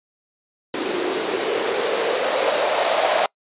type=noise with band-pass filter sweep; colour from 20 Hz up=blue; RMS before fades=-21 dBFS; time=0.74-3.26 s; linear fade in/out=2 ms; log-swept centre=340 to 670 Hz; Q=4.7; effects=noise-tail reverb RT60 0.1 s tail -26 dB re dry + resampled to 8000 Hz